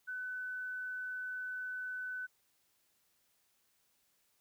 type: tone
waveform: sine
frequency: 1504 Hz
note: F#6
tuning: 28 cents sharp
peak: -38 dBFS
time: 0.07-2.27 s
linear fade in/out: 20 ms
effects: white hiss -75 dBFS RMS until 4.4 s